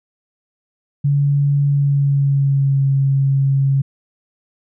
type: tone with pitch glide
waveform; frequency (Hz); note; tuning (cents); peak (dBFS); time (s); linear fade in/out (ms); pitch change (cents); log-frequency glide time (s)
sine; 142.2 to 136.88; C#3 to C#3; +45 to -22; -12; 1.04-3.82; 10; -67; 1.67-2.86
effects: none